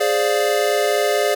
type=chord; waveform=square; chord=D half-diminished seventh; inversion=second; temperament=equal; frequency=415.3 / 523.3 / 587.3 / 698.5 Hz; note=Ab4 / C5 / D5 / F5; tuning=0 / 0 / 0 / 0 cents; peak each=-21 / -25 / -21 / -24 dBFS; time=0-1.35 s; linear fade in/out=10 ms; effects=none